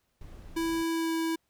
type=noise; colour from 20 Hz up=brown; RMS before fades=-46 dBFS; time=0.21-0.83 s; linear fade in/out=2 ms
type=tone with pitch glide; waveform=square; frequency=329.6 to 326.9 Hz; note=E4 to E4; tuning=0 to -14 cents; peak=-28 dBFS; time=0.56-1.36 s; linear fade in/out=10 ms; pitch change=-14 cents; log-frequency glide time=0.89-1.14 s
effects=pink hiss -75 dBFS RMS until 1.49 s